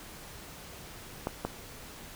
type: clicks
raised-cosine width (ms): 1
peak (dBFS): -16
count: 2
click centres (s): 1.271 / 1.45
effects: pink hiss -47 dBFS RMS until 2.15 s